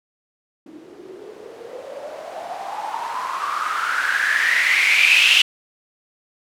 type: noise with low-pass filter sweep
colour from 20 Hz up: violet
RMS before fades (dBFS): -21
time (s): 0.66-5.42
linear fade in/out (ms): 5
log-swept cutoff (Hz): 300 to 2900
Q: 8.5
effects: none